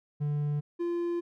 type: tone pair in turn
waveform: triangle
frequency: 147 / 344.8 Hz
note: D3 / F4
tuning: +2 / -22 cents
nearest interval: octave + minor third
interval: 1476 cents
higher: second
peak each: -25 / -26 dBFS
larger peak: first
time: 0.2-0.61 / 0.79-1.21 s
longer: second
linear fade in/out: 20 ms
effects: none